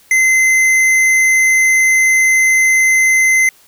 triangle tone with hard clipping, 2061 Hz, C7, 27 cents flat, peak -10 dBFS, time 0.11-3.49 s, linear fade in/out 2 ms, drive 15 dB, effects white hiss -48 dBFS RMS until 3.67 s

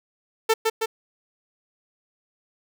sawtooth tone with echo, 445.8 Hz, A4, 23 cents sharp, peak -12 dBFS, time 0.49-0.54 s, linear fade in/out 10 ms, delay 160 ms, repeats 2, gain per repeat -3 dB, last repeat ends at 0.86 s, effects none

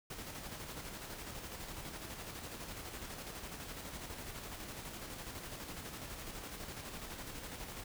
pink noise with tremolo, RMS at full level -45 dBFS, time 0.1-7.84 s, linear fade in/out 5 ms, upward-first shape square, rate 12 Hz, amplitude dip 35%, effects none

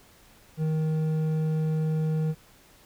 triangle tone with hard clipping, 157 Hz, D#3, 16 cents sharp, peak -25 dBFS, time 0.57-2.35 s, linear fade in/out 50 ms, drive 10 dB, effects pink hiss -56 dBFS RMS until 2.85 s

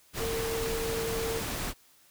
sine tone in noise, 453.8 Hz, A#4, 47 cents flat, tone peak -31 dBFS, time 0.18-1.42 s, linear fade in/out 50 ms, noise pink, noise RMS -34 dBFS, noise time 0.13-1.74 s, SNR 0 dB, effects white hiss -61 dBFS RMS until 2.1 s

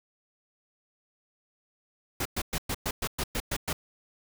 pink noise bursts, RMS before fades -30 dBFS, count 10, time 2.2-3.73 s, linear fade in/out 5 ms, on 54 ms, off 110 ms, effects none

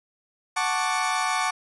30% pulse chord, D major seventh, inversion first, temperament equal, 740 / 880 / 1108.7 / 1174.7 Hz, F#5 / A5 / C#6 / D6, 0 / 0 / 0 / 0 cents, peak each -26 dBFS, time 0.56-1.51 s, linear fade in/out 10 ms, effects resampled to 24000 Hz

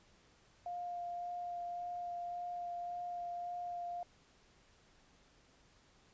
sine tone with vibrato, 703 Hz, F5, 11 cents sharp, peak -39 dBFS, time 0.66-4.03 s, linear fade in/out 2 ms, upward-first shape sine, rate 1.8 Hz, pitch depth 10 cents each way, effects pink hiss -67 dBFS RMS until 6.13 s + resampled to 16000 Hz

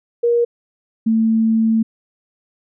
sine tone pair in turn, 473.3 / 223.4 Hz, A#4 / A3, +26 / +27 cents, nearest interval octave + minor second, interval 1299 cents, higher first, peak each -12 dBFS, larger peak neither, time 0.23-0.45 / 1.06-1.83 s, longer second, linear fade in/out 10 ms, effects none

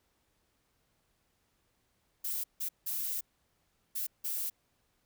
violet noise bursts at uneven times, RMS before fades -35 dBFS, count 5, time 2.24-2.44 / 2.6-2.69 / 2.86-3.21 / 3.95-4.07 / 4.24-4.5 s, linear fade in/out 10 ms, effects pink hiss -75 dBFS RMS until 5.05 s

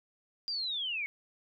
sine linear sweep, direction down, 4845 to 2163 Hz, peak -32 dBFS, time 0.48-1.06 s, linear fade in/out 0 ms, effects none

